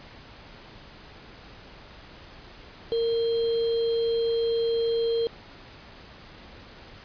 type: tone with sample-and-hold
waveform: sine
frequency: 461.1 Hz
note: A#4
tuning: 19 cents flat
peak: -22 dBFS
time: 2.92-5.27 s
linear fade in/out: 0 ms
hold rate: 3675 Hz
effects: pink hiss -47 dBFS RMS until 7.04 s + resampled to 11025 Hz